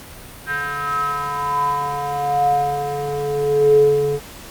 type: tone with band-pass filter sweep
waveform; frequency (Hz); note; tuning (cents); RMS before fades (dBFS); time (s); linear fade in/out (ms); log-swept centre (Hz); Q
square; 143.5; D3; -40; -19; 0.46-4.2; 50; 1600 to 360; 9.6
effects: pink hiss -38 dBFS RMS until 4.5 s + Opus 48 kbps